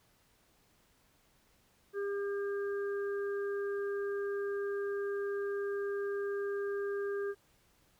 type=harmonic tone; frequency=401.5 Hz; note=G4; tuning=41 cents sharp; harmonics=1 / 3 / 4; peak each=-33 / -48 / -45 dBFS; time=1.93-7.35 s; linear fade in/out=50 ms; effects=pink hiss -69 dBFS RMS until 7.99 s